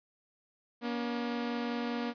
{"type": "tone pair together", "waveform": "sawtooth", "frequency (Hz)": [238.2, 283.3], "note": ["A#3", "C#4"], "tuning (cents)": [38, 38], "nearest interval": "minor third", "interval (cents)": 300, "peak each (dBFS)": [-29, -36], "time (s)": [0.81, 2.14], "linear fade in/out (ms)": 50, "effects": ["resampled to 11025 Hz", "11-bit"]}